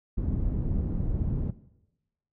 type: low-pass noise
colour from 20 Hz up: pink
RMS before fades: -28 dBFS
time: 0.17-1.51 s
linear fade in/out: 10 ms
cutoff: 200 Hz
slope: 12 dB/octave
effects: noise-tail reverb RT60 0.9 s tail -17 dB re dry